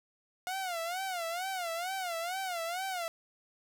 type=tone with vibrato; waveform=sawtooth; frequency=714 Hz; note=F5; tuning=38 cents sharp; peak=-30 dBFS; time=0.47-3.08 s; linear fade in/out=0 ms; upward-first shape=sine; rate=2.2 Hz; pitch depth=140 cents each way; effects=none